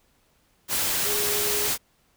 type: tone in noise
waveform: sine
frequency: 415.3 Hz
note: G#4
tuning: in tune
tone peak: -30 dBFS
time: 1.03-1.7 s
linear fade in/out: 50 ms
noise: white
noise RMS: -25 dBFS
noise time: 0.68-1.78 s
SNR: -8 dB
effects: pink hiss -65 dBFS RMS until 2.16 s